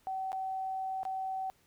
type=tone with dropouts; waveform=sine; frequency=762 Hz; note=G5; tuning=49 cents flat; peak=-33 dBFS; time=0.07-1.5 s; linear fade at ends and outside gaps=0 ms; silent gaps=0.319-0.329 / 1.032-1.052 s; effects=pink hiss -68 dBFS RMS until 1.66 s